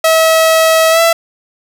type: tone with pitch glide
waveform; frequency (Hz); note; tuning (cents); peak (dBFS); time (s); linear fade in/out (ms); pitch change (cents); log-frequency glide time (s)
sawtooth; 645 to 666.2; E5 to E5; -38 to +18; -3; 0.04-1.13; 5; +56; 0.9-1.01
effects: none